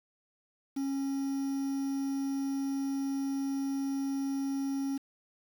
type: tone with quantisation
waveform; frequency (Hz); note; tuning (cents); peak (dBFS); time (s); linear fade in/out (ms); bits
triangle; 273.3; C#4; -24; -28; 0.76-4.98; 10; 8
effects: none